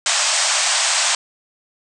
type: band-pass noise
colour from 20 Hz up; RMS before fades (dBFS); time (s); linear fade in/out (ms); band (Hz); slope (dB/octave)
white; -18; 0.06-1.15; 2; 580 to 8700; 96
effects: none